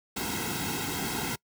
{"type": "noise with comb filter", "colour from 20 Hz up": "pink", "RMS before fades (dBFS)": -32, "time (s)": [0.16, 1.36], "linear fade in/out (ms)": 10, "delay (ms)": 1.7, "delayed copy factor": -1, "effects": ["noise-tail reverb RT60 0.1 s tail -25 dB re dry", "high-pass 60 Hz 12 dB/octave"]}